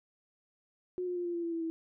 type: tone with pitch steps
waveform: sine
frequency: 362.7 / 357.3 / 352 / 346.7 / 341.6 / 336.5 / 331.4 / 326.5 Hz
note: F#4 / F4 / F4 / F4 / F4 / E4 / E4 / E4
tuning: -34 / +40 / +14 / -13 / -38 / +36 / +9 / -17 cents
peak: -32 dBFS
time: 0.98-1.7 s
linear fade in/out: 0 ms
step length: 90 ms
effects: none